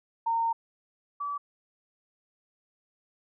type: tone pair in turn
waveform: sine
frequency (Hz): 917 / 1150.5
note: A#5 / D6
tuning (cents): -29 / -36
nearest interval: major third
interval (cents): 393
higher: second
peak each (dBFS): -24 / -30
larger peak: first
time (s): 0.26-0.53 / 1.2-1.38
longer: first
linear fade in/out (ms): 10
effects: none